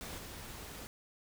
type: noise with level steps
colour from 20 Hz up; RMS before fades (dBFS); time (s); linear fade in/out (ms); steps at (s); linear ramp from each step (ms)
pink; -44 / -47; 0.01-0.87; 0; 0.18; 2
effects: none